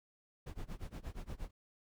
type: noise with tremolo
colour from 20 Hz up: brown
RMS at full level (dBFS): -41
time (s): 0.46-1.51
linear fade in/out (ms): 10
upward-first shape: sine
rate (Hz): 8.5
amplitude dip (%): 95
effects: none